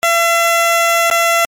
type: tone with dropouts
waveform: 15% pulse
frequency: 676 Hz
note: E5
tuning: 43 cents sharp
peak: -4 dBFS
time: 0.03-1.45 s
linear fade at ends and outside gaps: 0 ms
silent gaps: 1.101-1.112 s
effects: MP3 64 kbps